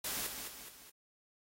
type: noise with echo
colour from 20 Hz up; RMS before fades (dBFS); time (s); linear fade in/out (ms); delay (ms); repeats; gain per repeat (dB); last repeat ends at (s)
white; -38; 0.04-0.27; 5; 210; 3; -6; 0.9
effects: AAC 48 kbps